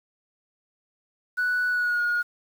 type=tone with pitch glide; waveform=sine; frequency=1480 to 1437.9 Hz; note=F#6 to F#6; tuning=0 to -50 cents; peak=-20 dBFS; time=1.37-2.23 s; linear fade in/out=20 ms; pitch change=-50 cents; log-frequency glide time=1.69-2.01 s; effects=tanh soft clip ceiling -19 dBFS + 8-bit